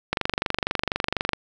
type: click train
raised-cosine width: 0.3 ms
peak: -6 dBFS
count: 30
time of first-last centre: 0.13-1.333 s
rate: 24.1 Hz
effects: none